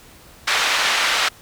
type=band-pass noise; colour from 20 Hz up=pink; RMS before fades=-19 dBFS; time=0.47-1.29 s; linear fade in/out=10 ms; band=1200 to 4500 Hz; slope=12 dB/octave; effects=pink hiss -46 dBFS RMS until 1.41 s